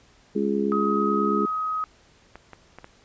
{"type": "harmonic tone", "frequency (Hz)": 69.1, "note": "C#2", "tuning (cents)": -5, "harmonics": [3, 4, 5, 6], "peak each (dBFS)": [-25, -29, -28, -26], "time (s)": [0.35, 1.46], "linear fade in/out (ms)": 10}
{"type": "tone", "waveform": "sine", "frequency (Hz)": 1263, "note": "D#6", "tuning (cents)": 26, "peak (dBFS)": -24, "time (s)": [0.72, 1.84], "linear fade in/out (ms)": 0}
{"type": "clicks", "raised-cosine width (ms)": 0.5, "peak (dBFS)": -25, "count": 4, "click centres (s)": [2.356, 2.533, 2.786, 2.844]}
{"effects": ["pink hiss -57 dBFS RMS until 3.04 s", "resampled to 16000 Hz"]}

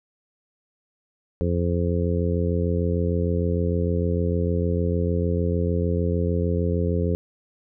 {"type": "harmonic tone", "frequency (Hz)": 86.6, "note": "F2", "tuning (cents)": -14, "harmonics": [1, 2, 3, 4, 5, 6], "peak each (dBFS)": [-23, -26, -31, -32, -28, -31], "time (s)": [1.41, 7.15], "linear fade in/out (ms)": 0, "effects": []}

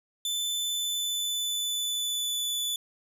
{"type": "tone with pitch glide", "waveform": "sawtooth", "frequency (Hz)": [3520, 3474], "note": ["A7", "A7"], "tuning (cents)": [0, -23], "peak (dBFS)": -25, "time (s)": [0.25, 2.76], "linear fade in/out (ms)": 2, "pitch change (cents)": -23, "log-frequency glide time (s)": [0.48, 2.59], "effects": []}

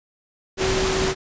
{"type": "tone in noise", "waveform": "sine", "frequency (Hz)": 379.4, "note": "F#4", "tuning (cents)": 43, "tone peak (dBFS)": -22, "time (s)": [0.57, 1.15], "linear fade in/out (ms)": 50, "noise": "pink", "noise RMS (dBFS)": -23, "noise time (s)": [0.57, 1.15], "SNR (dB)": -2, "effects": ["resampled to 16000 Hz"]}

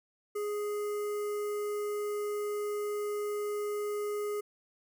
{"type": "tone with notch filter", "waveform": "square", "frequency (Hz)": 415.3, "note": "G#4", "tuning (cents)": 0, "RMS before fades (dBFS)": -34, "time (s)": [0.35, 4.41], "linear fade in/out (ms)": 10, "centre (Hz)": 3700, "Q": 0.51, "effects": []}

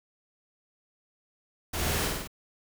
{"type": "noise with echo", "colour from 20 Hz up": "pink", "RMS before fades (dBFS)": -32, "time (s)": [1.73, 2.08], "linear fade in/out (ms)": 10, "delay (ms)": 49, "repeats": 4, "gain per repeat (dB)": -2, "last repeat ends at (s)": 2.276, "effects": []}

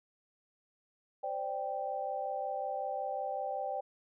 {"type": "chord", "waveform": "sine", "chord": "C suspended second", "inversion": "none", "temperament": "just", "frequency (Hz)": [523.3, 588.7, 784.9], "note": ["C5", "D5", "G5"], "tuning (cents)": [0, 4, 2], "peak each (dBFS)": [-40, -39, -36], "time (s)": [1.23, 3.81], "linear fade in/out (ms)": 10, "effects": []}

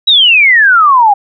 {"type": "exponential sweep", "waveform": "sine", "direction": "down", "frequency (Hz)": [3929, 786], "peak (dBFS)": -3, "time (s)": [0.07, 1.14], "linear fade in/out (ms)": 10, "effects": []}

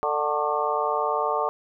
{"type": "harmonic tone with a mistuned harmonic", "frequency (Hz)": 148.5, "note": "D3", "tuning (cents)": 20, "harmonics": [3, 4, 5, 6, 7, 8], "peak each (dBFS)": [-29, -29, -29, -29, -29, -29], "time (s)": [0.03, 1.49], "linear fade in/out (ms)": 0, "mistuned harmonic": 7, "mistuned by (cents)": 79, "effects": []}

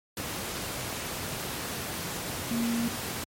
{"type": "tone in noise", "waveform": "sine", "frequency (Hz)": 233.1, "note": "A#3", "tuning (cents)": 0, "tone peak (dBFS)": -26, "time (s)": [2.51, 2.88], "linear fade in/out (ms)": 2, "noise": "pink", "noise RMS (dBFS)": -34, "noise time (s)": [0.17, 3.24], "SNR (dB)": 5, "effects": ["high-pass 80 Hz 12 dB/octave", "MP3 64 kbps"]}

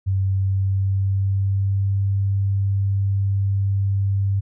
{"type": "tone with pitch glide", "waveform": "sine", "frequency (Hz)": [96.2, 98.51], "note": ["G2", "G2"], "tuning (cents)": [-32, 9], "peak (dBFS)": -17, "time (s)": [0.06, 4.41], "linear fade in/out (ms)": 20, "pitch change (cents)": 41, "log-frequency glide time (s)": [0.24, 1.99], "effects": []}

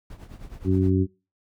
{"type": "noise with tremolo", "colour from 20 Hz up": "brown", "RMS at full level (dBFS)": -38, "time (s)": [0.1, 0.9], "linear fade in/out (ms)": 2, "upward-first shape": "triangle", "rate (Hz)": 9.6, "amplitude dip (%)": 80}
{"type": "harmonic tone", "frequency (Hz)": 94, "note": "F#2", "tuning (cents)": 28, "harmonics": [1, 2, 3, 4], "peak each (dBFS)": [-21, -25, -23, -26], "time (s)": [0.64, 1.07], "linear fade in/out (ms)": 50}
{"effects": ["noise-tail reverb RT60 0.3 s tail -24 dB re dry"]}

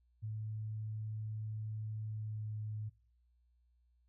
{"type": "tone with pitch glide", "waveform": "sine", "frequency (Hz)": [108.4, 107.22], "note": ["A2", "A2"], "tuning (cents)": [-25, -44], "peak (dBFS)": -38, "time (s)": [0.22, 2.9], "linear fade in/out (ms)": 20, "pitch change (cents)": -19, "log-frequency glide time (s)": [2.04, 2.54], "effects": ["noise-tail reverb RT60 0.5 s tail -26 dB re dry", "added 60 Hz sine -69 dBFS peak until 4.08 s"]}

